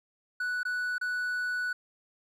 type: tone with dropouts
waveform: triangle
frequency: 1480 Hz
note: F#6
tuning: in tune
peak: -27 dBFS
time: 0.4-1.73 s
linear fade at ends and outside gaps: 5 ms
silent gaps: 0.632-0.651 / 0.982-1.012 s
effects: none